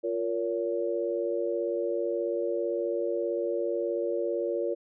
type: chord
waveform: sine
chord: Bb minor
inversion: second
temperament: equal with one note detuned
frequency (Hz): 349.2 / 466.2 / 564.4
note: F4 / Bb4 / Db5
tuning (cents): 0 / 0 / +31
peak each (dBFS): -31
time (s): 0.03-4.75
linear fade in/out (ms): 20
effects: none